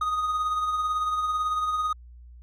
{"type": "tone with tremolo", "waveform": "triangle", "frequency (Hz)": 1244.5, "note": "D#6", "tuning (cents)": 0, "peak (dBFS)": -20, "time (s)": [0.01, 1.93], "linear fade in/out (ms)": 5, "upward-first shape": "triangle", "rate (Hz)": 18, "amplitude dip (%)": 45, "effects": ["added 60 Hz sine -44 dBFS peak until 2.42 s"]}